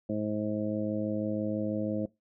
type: harmonic tone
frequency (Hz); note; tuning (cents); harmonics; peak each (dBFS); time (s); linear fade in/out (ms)
106.1; G#2; +38; 1 / 2 / 3 / 4 / 5 / 6; -39 / -32 / -34 / -45 / -35 / -41; 0.09-2.06; 5
effects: noise-tail reverb RT60 0.2 s tail -21 dB re dry